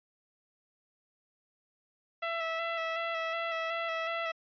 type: tone with vibrato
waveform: 15% pulse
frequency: 661 Hz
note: E5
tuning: 5 cents sharp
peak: -25 dBFS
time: 2.22-4.32 s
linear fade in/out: 10 ms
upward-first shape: square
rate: 2.7 Hz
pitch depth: 19 cents each way
effects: resampled to 11025 Hz